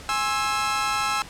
sawtooth chord, Ab augmented, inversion none, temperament equal with one note detuned, 830.6 / 1065.4 / 1318.5 Hz, Ab5 / C6 / E6, 0 / +31 / 0 cents, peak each -24 / -26 / -21 dBFS, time 0.09-1.22 s, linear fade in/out 0 ms, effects pink hiss -42 dBFS RMS until 1.29 s + low-pass 9000 Hz 12 dB/octave

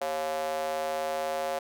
square tone with high-pass filter, 78 Hz, D#2, 5 cents sharp, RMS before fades -31 dBFS, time 0.01-1.59 s, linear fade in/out 5 ms, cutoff 610 Hz, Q 5.8, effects none

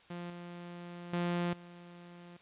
sawtooth tone with level steps, 174.3 Hz, F3, 3 cents flat, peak -36 / -40 / -27 / -46 dBFS, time 0.1-2.37 s, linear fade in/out 5 ms, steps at 0.3 / 1.13 / 1.53 s, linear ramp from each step 2 ms, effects white hiss -61 dBFS RMS until 2.41 s + resampled to 8000 Hz

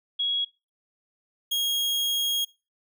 sine / 40% pulse tone pair in turn, 3322 / 3276 Hz, G#7 / G#7, 0 / -24 cents, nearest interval unison, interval 24 cents, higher first, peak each -23 dBFS, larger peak neither, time 0.19-0.45 / 1.51-2.45 s, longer second, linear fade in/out 10 ms, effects noise-tail reverb RT60 0.3 s tail -23 dB re dry

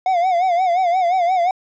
triangle tone with vibrato, 720 Hz, F#5, 47 cents flat, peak -12 dBFS, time 0.06-1.51 s, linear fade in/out 2 ms, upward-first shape sine, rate 5.7 Hz, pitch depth 100 cents each way, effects resampled to 16000 Hz + 9-bit

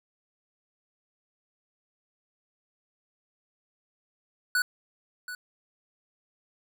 square tone with echo, 1480 Hz, F#6, in tune, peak -23 dBFS, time 4.55-4.62 s, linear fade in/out 2 ms, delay 730 ms, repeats 1, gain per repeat -13 dB, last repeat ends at 5.35 s, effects none

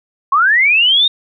sine linear sweep, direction up, 1046.5 to 3729 Hz, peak -8 dBFS, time 0.32-1.08 s, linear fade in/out 5 ms, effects none

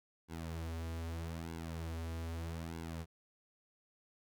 sawtooth tone with flanger, 82.41 Hz, E2, in tune, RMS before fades -42 dBFS, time 0.28-3.06 s, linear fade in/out 50 ms, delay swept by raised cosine 1.6 to 6.8 ms, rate 0.8 Hz, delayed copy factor -0.8, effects none

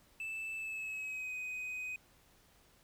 triangle tone with pitch glide, 2637 to 2506 Hz, E7 to D#7, 0 to +12 cents, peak -37 dBFS, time 0.2-1.96 s, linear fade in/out 2 ms, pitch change -88 cents, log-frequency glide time 0.56-1.34 s, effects pink hiss -66 dBFS RMS until 2.83 s

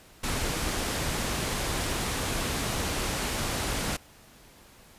pink low-pass noise, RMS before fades -30 dBFS, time 0.23-3.97 s, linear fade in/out 10 ms, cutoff 12000 Hz, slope 24 dB/octave, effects pink hiss -54 dBFS RMS until 4.98 s + resampled to 32000 Hz

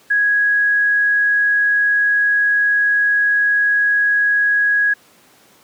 sine tone, 1661.2 Hz, G#6, in tune, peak -12 dBFS, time 0.1-4.94 s, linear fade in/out 10 ms, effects pink hiss -50 dBFS RMS until 5.63 s + high-pass 200 Hz 12 dB/octave

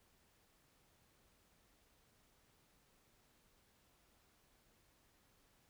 silence, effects pink hiss -73 dBFS RMS until 5.69 s

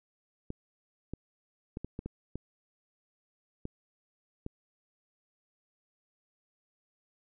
clicks, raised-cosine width 3 ms, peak -24 dBFS, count 9, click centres 0.504 / 1.136 / 1.771 / 1.846 / 1.991 / 2.06 / 2.356 / 3.654 / 4.464 s, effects none

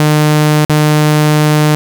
sawtooth tone with dropouts, 151.5 Hz, D#3, 46 cents flat, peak -3 dBFS, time 0-1.75 s, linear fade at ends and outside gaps 0 ms, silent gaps 0.649-0.697 s, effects none

